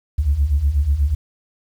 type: beating tone pair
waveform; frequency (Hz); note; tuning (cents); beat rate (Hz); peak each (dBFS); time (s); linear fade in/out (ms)
sine; 66.3 / 74.5; C2 / D2; +23 / +25; 8.2; -19 / -15; 0.18-1.15; 10
effects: tanh soft clip ceiling -8 dBFS + 8-bit